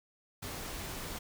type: noise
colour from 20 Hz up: pink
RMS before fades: -41 dBFS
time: 0.42-1.19 s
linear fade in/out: 10 ms
effects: none